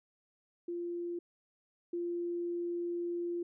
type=tone pair in turn; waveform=sine; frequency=346.3 / 346.3 Hz; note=F4 / F4; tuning=-15 / -15 cents; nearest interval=unison; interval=0 cents; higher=neither; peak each=-35 / -33 dBFS; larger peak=second; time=0.68-1.19 / 1.93-3.43 s; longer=second; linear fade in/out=5 ms; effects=none